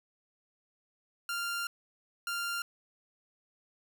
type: tone bursts at uneven times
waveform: sawtooth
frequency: 1393 Hz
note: F6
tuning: 5 cents flat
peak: -29 dBFS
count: 2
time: 1.29-1.67 / 2.27-2.62 s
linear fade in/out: 2 ms
effects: none